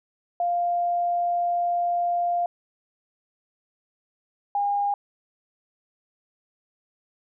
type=tone pair in turn; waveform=sine; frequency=698.5 / 810.6 Hz; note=F5 / G#5; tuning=0 / -42 cents; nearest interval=minor third; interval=258 cents; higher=second; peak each=-21 dBFS; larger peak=neither; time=0.4-2.46 / 4.55-4.94 s; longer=first; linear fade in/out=2 ms; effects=none